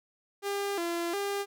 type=tone with vibrato; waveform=sawtooth; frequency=370 Hz; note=F#4; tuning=in tune; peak=-26 dBFS; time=0.42-1.46 s; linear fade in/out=50 ms; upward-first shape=square; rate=1.4 Hz; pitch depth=140 cents each way; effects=none